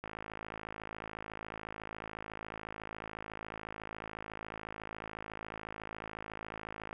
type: click train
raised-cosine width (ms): 0.5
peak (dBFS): -26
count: 373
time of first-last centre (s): 0.04-6.929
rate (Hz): 54
effects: none